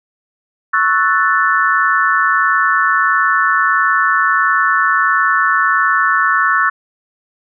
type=chord; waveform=sine; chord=F# minor seventh; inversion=second; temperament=equal; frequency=1108.7 / 1318.5 / 1480 / 1760 Hz; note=C#6 / E6 / F#6 / A6; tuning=0 / 0 / 0 / 0 cents; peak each=-16 dBFS; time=0.73-6.7 s; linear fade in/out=10 ms; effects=none